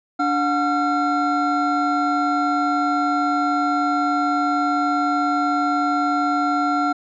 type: tone cluster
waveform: triangle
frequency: 291.6 / 725 / 1368 Hz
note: D4 / F#5 / F6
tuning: -12 / -35 / -36 cents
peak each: -20 dBFS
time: 0.19-6.93 s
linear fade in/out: 10 ms
effects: resampled to 16000 Hz